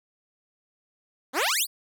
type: exponential sweep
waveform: 10% pulse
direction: up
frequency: 237.2 to 4978 Hz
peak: -14 dBFS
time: 1.33-1.67 s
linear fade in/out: 50 ms
effects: none